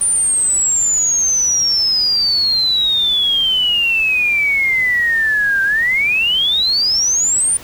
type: exponential two-way sweep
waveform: sine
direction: down then up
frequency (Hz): 9397 to 1568 to 9397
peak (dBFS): -12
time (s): 0.01-7.57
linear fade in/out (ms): 2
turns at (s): 5.63
effects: pink hiss -37 dBFS RMS until 7.63 s